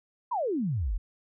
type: exponential sweep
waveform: sine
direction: down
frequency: 1046.5 to 38.04 Hz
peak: -26 dBFS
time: 0.31-0.98 s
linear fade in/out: 10 ms
effects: none